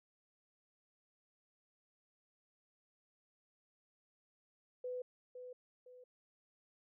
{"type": "tone with echo", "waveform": "sine", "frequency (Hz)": 500, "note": "B4", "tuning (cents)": 21, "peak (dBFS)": -39, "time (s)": [4.84, 5.02], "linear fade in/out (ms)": 5, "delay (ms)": 510, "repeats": 2, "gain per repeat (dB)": -8, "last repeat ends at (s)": 6.04, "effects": []}